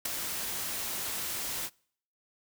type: noise with ADSR envelope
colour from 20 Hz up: white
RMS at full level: -27 dBFS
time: 0.05-1.7 s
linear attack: 8 ms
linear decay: 4 ms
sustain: -8 dB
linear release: 51 ms
effects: noise-tail reverb RT60 0.6 s tail -26 dB re dry